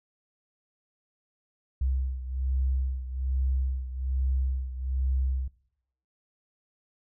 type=beating tone pair; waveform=sine; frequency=65 / 66.2 Hz; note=C2 / C2; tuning=-11 / +21 cents; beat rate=1.2 Hz; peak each=-27 / -32 dBFS; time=1.81-5.48 s; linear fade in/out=5 ms; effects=noise-tail reverb RT60 0.7 s tail -20 dB re dry